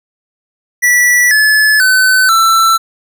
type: tone with pitch steps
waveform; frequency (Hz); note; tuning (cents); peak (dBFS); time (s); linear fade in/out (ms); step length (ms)
square; 1955 / 1721.7 / 1516.2 / 1335.3; B6 / A6 / F#6 / E6; -18 / -38 / +42 / +22; -7; 0.82-2.78; 20; 490
effects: none